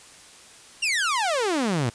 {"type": "exponential sweep", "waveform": "sawtooth", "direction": "down", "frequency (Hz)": [2879, 109.4], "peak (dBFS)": -18, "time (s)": [0.82, 1.9], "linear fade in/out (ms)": 10, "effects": ["white hiss -48 dBFS RMS until 1.94 s", "resampled to 22050 Hz"]}